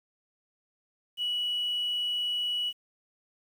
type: tone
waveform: sine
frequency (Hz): 2936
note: F#7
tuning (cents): -14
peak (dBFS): -26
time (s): 1.17-2.73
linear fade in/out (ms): 50
effects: tanh soft clip ceiling -24 dBFS + 9-bit